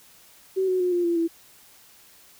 sine tone with pitch steps, 379.9 / 369.9 / 360.2 / 350.8 / 341.6 / 332.6 Hz, F#4 / F#4 / F#4 / F4 / F4 / E4, +46 / 0 / -46 / +8 / -38 / +16 cents, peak -20 dBFS, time 0.56-1.28 s, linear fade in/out 20 ms, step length 120 ms, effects white hiss -53 dBFS RMS until 2.39 s

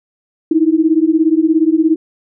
sine beating tone pair, 311.1 / 328.1 Hz, D#4 / E4, 0 / -8 cents, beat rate 17 Hz, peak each -12 dBFS, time 0.51-1.96 s, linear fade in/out 5 ms, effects none

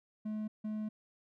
triangle tone bursts at uneven times, 214.4 Hz, A3, 45 cents flat, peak -33 dBFS, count 2, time 0.25-0.48 / 0.64-0.89 s, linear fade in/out 10 ms, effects none

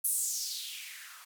violet noise with band-pass filter sweep, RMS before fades -36 dBFS, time 0.04-1.25 s, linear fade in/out 10 ms, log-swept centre 11000 to 1100 Hz, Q 3.5, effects none

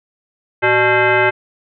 sine tone with frequency modulation, 603 Hz, D5, 46 cents sharp, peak -10 dBFS, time 0.62-1.31 s, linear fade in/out 20 ms, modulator 490 Hz, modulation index 3.5, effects none

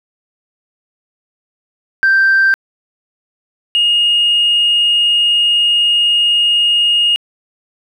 sine tone pair in turn, 1568 / 2856 Hz, G6 / F7, 0 / +38 cents, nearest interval minor seventh, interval 1038 cents, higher second, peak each -6 / -8 dBFS, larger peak first, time 2.03-2.54 / 3.75-7.16 s, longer second, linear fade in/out 0 ms, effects tanh soft clip ceiling -5 dBFS + 8-bit

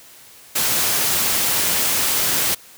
white noise, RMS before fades -19 dBFS, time 0.55-2.55 s, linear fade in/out 10 ms, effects white hiss -45 dBFS RMS until 2.77 s + high-pass 60 Hz 12 dB/octave

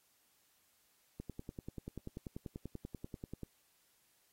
click train, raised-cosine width 3 ms, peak -30 dBFS, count 24, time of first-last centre 1.2-3.433 s, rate 10.3 Hz, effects white hiss -73 dBFS RMS until 4.32 s + AAC 48 kbps

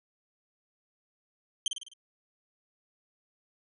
sawtooth tone with echo, 3136 Hz, G7, in tune, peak -22 dBFS, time 1.66-1.68 s, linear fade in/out 2 ms, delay 51 ms, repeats 5, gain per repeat -5 dB, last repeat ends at 1.935 s, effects resampled to 24000 Hz

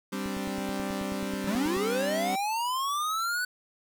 sawtooth chord, G suspended fourth, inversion none, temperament equal, 196 / 261.6 / 293.7 Hz, G3 / C4 / D4, 0 / 0 / 0 cents, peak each -29 / -32 / -34 dBFS, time 0.12-2.36 s, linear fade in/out 10 ms
click train, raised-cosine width 3 ms, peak -27 dBFS, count 15, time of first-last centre 0.26-1.767 s, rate 9.29 Hz
square linear sweep, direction up, 180 to 1500 Hz, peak -28 dBFS, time 1.47-3.45 s, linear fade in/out 5 ms
effects 9-bit

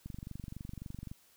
click train, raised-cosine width 5 ms, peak -30 dBFS, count 26, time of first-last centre 0.06-1.115 s, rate 23.7 Hz, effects white hiss -65 dBFS RMS until 1.36 s

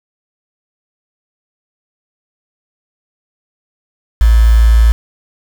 sine tone with quantisation, 56.3 Hz, A1, 40 cents sharp, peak -4 dBFS, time 4.21-4.92 s, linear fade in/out 0 ms, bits 4, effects none

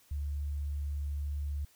sine tone, 72.2 Hz, D2, 29 cents flat, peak -32 dBFS, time 0.11-1.65 s, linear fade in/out 5 ms, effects white hiss -64 dBFS RMS until 1.75 s

